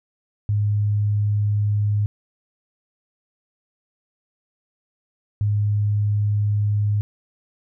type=tone bursts at uneven times; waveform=sine; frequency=103.83 Hz; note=G#2; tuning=in tune; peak=-17 dBFS; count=2; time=0.49-2.06 / 5.41-7.01 s; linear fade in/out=0 ms; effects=none